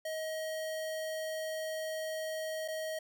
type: tone with dropouts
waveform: square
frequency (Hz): 632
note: D#5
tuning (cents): +27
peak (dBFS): -36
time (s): 0.05-2.99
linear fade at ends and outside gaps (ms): 5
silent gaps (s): 2.679-2.683
effects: none